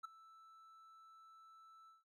triangle tone with ADSR envelope, 1320 Hz, E6, 2 cents sharp, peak -39 dBFS, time 0.03-2.04 s, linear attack 18 ms, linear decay 9 ms, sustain -19 dB, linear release 160 ms, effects none

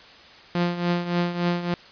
sawtooth tone with tremolo, 174.61 Hz, F3, in tune, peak -15 dBFS, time 0.55-1.74 s, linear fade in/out 2 ms, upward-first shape triangle, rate 3.5 Hz, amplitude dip 75%, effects white hiss -47 dBFS RMS until 1.91 s + resampled to 11025 Hz

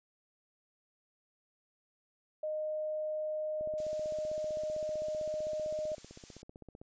sine tone, 616 Hz, D#5, 17 cents flat, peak -33 dBFS, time 2.43-5.95 s, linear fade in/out 5 ms
click train, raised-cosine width 2 ms, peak -36 dBFS, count 51, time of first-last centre 3.61-6.815 s, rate 15.6 Hz
blue noise, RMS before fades -50 dBFS, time 3.78-6.42 s, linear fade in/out 0 ms
effects resampled to 16000 Hz

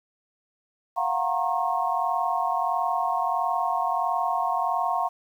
sine chord, Gb major seventh, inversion third, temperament equal with one note detuned, 698.5 / 740 / 932.3 / 1082.2 Hz, F5 / Gb5 / Bb5 / Db6, 0 / 0 / 0 / -42 cents, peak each -28 dBFS, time 0.96-5.09 s, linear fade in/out 20 ms, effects 9-bit

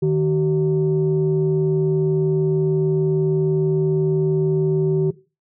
sine tone pair together, 154.47 / 380.8 Hz, D#3 / F#4, -12 / +50 cents, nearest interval octave + major third, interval 1562 cents, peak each -17 dBFS, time 0.02-5.11 s, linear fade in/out 10 ms, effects noise-tail reverb RT60 0.3 s tail -18 dB re dry + tanh soft clip ceiling -10 dBFS

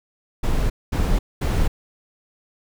brown noise bursts, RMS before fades -19 dBFS, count 3, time 0.43-1.68 s, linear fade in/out 10 ms, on 270 ms, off 220 ms, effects none

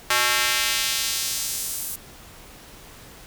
square tone with high-pass filter sweep, 122.3 Hz, B2, 16 cents flat, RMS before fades -24 dBFS, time 0.1-1.96 s, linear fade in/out 5 ms, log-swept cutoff 1300 to 11000 Hz, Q 0.88, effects pink hiss -45 dBFS RMS until 3.26 s

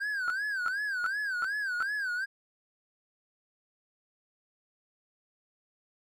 triangle tone with vibrato, 1568 Hz, G6, in tune, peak -28 dBFS, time 0-2.26 s, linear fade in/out 20 ms, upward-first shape sine, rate 2.7 Hz, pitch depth 150 cents each way
sine tone bursts, 1351 Hz, E6, 42 cents sharp, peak -27 dBFS, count 5, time 0.28-1.825 s, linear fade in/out 0 ms, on 21 ms, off 360 ms
effects none

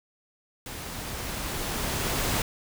pink noise with level ramp, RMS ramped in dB -38 to -26 dBFS, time 0.66-2.42 s, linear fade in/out 2 ms, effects none

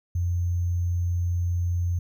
sine tone with sample-and-hold, 87.5 Hz, F2, 4 cents sharp, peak -22 dBFS, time 0.15-1.99 s, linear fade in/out 5 ms, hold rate 6300 Hz, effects none

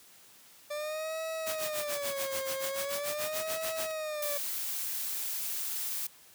40% pulse tone with vibrato, 587.3 Hz, D5, in tune, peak -33 dBFS, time 0.7-4.38 s, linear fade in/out 10 ms, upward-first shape sine, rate 0.42 Hz, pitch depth 160 cents each way
white noise with tremolo, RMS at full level -35 dBFS, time 1.46-3.92 s, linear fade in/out 10 ms, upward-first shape sine, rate 6.9 Hz, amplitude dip 90%
blue noise, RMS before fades -35 dBFS, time 4.22-6.07 s, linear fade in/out 5 ms
effects white hiss -57 dBFS RMS until 6.34 s + high-pass 80 Hz 12 dB/octave

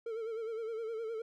triangle tone with vibrato, 450 Hz, A4, 39 cents sharp, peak -34 dBFS, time 0.06-1.22 s, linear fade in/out 5 ms, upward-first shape sine, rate 9.7 Hz, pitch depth 64 cents each way, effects none

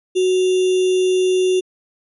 sine tone with sample-and-hold, 370 Hz, F#4, in tune, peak -13 dBFS, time 0.15-1.61 s, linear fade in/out 20 ms, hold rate 3150 Hz, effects resampled to 24000 Hz

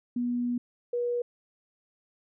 sine tone pair in turn, 243 / 482.6 Hz, B3 / B4, -28 / -40 cents, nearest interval octave, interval 1188 cents, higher second, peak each -26 dBFS, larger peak neither, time 0.16-0.58 / 0.93-1.22 s, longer first, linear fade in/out 5 ms, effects none

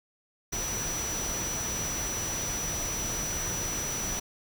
sine tone in noise, 5900 Hz, F#8, 6 cents flat, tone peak -32 dBFS, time 0.52-4.2 s, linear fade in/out 10 ms, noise pink, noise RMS -35 dBFS, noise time 0.52-4.2 s, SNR 0 dB, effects none

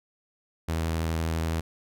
sawtooth tone with vibrato, 81.4 Hz, E2, 21 cents flat, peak -22 dBFS, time 0.68-1.61 s, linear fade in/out 10 ms, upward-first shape sine, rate 12 Hz, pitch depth 16 cents each way, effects none

